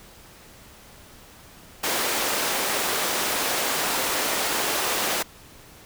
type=high-pass noise; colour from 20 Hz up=pink; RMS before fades=-25 dBFS; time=1.83-5.23 s; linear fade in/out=10 ms; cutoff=400 Hz; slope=12 dB/octave; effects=pink hiss -48 dBFS RMS until 5.85 s